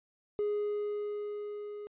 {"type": "tone with level ramp", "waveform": "triangle", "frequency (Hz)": 415.3, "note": "G#4", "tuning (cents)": 0, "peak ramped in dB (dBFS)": [-25, -38], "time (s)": [0.39, 1.87], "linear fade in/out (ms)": 0, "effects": ["tanh soft clip ceiling -24 dBFS", "resampled to 8000 Hz"]}